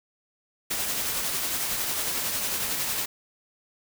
white noise with tremolo, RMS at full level -27 dBFS, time 0.7-3.06 s, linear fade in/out 10 ms, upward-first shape triangle, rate 11 Hz, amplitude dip 35%, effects none

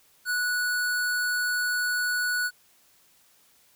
square tone, 1472 Hz, F#6, 9 cents flat, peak -25 dBFS, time 0.25-2.51 s, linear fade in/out 50 ms, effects white hiss -61 dBFS RMS until 3.75 s

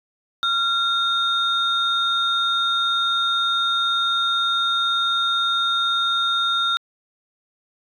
sine tone pair together, 1379 / 3681 Hz, F6 / A#7, -22 / -23 cents, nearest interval octave + perfect fourth, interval 1699 cents, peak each -20 dBFS, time 0.43-6.77 s, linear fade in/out 0 ms, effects tanh soft clip ceiling -11 dBFS

